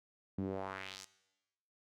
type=tone with band-pass filter sweep; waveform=sawtooth; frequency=95.8 Hz; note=G2; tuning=39 cents flat; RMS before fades=-42 dBFS; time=0.38-1.05 s; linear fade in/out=5 ms; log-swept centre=210 to 7100 Hz; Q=2; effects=noise-tail reverb RT60 1.0 s tail -18 dB re dry